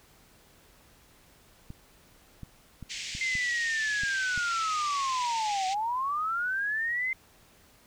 clicks, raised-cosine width 5 ms, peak -28 dBFS, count 7, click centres 1.704 / 2.433 / 2.827 / 3.151 / 3.353 / 4.035 / 4.377 s
pink band-pass noise, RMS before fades -38 dBFS, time 2.89-5.75 s, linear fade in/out 20 ms, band 2000 to 7500 Hz, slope 48 dB/octave
sine linear two-way sweep, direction down then up, 2093 to 740 to 2093 Hz, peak -27 dBFS, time 3.21-7.13 s, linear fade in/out 2 ms, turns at 5.67 s
effects pink hiss -59 dBFS RMS until 7.86 s

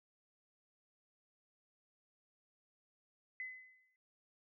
sine tone with exponential decay, 2027 Hz, B6, 45 cents sharp, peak -39 dBFS, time 3.4-3.96 s, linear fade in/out 1 ms, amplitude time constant 120 ms, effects none

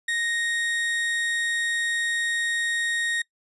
35% pulse tone, 1864.7 Hz, A#6, in tune, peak -22 dBFS, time 0.08-3.22 s, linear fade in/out 5 ms, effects noise-tail reverb RT60 0.1 s tail -23 dB re dry + resampled to 24000 Hz

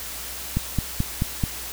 click train, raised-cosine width 5 ms, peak -9 dBFS, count 5, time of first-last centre 0.57-1.438 s, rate 4.61 Hz, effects added 60 Hz sine -43 dBFS peak until 1.72 s + white hiss -34 dBFS RMS until 1.72 s

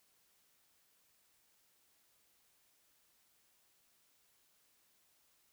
silence, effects white hiss -73 dBFS RMS until 5.52 s

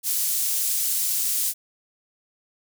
pink high-pass noise, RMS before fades -24 dBFS, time 0.03-1.54 s, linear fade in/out 50 ms, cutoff 8200 Hz, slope 12 dB/octave, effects none

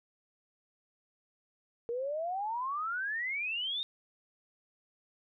sine exponential sweep, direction up, 460 to 3729 Hz, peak -32 dBFS, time 1.89-3.83 s, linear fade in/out 0 ms, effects none

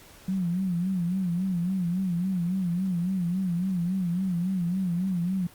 sine tone with vibrato, 180.7 Hz, F#3, 41 cents flat, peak -24 dBFS, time 0.28-5.47 s, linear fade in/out 5 ms, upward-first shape sine, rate 3.6 Hz, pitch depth 110 cents each way, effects pink hiss -51 dBFS RMS until 5.54 s + Opus 48 kbps

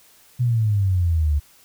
sine exponential sweep, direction down, 125.8 to 71 Hz, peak -16 dBFS, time 0.39-1.4 s, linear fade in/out 20 ms, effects white hiss -53 dBFS RMS until 1.64 s

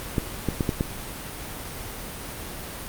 clicks, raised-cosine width 3 ms, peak -9 dBFS, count 5, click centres 0.182 / 0.487 / 0.608 / 0.692 / 0.809 s, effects pink hiss -35 dBFS RMS until 2.88 s + Opus 32 kbps

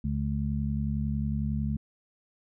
harmonic tone, 71 Hz, C#2, 42 cents sharp, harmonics 1 / 2 / 3, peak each -31 / -31 / -31 dBFS, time 0.04-1.77 s, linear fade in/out 5 ms, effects none

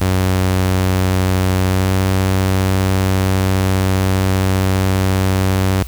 sawtooth tone with pitch glide, 93.2 to 94.88 Hz, F#2 to F#2, +13 to +44 cents, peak -9 dBFS, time 0.01-5.83 s, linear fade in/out 5 ms, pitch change +31 cents, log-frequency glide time 1.67-1.92 s, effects added 60 Hz sine -26 dBFS peak until 5.87 s + white hiss -39 dBFS RMS until 5.87 s

